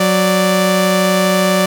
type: tone pair together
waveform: sawtooth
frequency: 184.99 / 587.3 Hz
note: F#3 / D5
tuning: 0 / 0 cents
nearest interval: octave + minor sixth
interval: 2000 cents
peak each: -10 dBFS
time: 0-1.66 s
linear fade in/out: 5 ms
effects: none